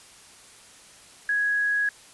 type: tone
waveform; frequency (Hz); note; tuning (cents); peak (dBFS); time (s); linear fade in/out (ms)
sine; 1664; G#6; +3; -21; 1.29-1.89; 2
effects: white hiss -50 dBFS RMS until 2.13 s + resampled to 24000 Hz